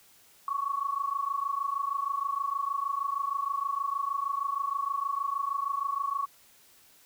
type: tone pair together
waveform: sine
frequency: 1103 / 1129.4 Hz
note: C#6 / C#6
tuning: -9 / +32 cents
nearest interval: unison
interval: 41 cents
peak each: -31 / -31 dBFS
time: 0.48-6.26 s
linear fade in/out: 2 ms
effects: white hiss -59 dBFS RMS until 7.05 s